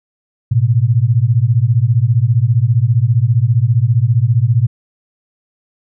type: beating tone pair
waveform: sine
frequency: 110 / 125 Hz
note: A2 / B2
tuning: 0 / +21 cents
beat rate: 15 Hz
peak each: -12 dBFS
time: 0.51-4.67 s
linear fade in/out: 10 ms
effects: none